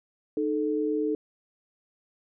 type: tone pair together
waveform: sine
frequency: 306.8 / 436.2 Hz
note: D#4 / A4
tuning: -24 / -15 cents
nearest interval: tritone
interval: 609 cents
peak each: -27 dBFS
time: 0.37-1.15 s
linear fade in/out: 2 ms
effects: none